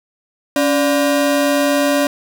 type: ring-modulated tone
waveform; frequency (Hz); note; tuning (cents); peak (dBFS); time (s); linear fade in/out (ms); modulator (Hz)
40% pulse; 432.3; A4; -31; -9; 0.56-2.07; 2; 152
effects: none